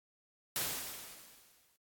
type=noise with exponential decay; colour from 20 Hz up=white; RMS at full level=-33 dBFS; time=0.56-1.76 s; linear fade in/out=0 ms; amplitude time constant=260 ms; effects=AAC 64 kbps